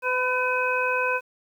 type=harmonic tone with a mistuned harmonic; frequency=506 Hz; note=B4; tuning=42 cents sharp; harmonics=1 / 2 / 3 / 5; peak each=-27 / -27 / -27 / -27 dBFS; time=0.02-1.21 s; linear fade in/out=50 ms; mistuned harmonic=2; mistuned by=-17 cents; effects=9-bit